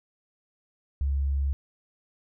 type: tone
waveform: sine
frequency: 69.3 Hz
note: C#2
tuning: in tune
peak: -23 dBFS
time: 1.01-1.53 s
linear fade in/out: 0 ms
effects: none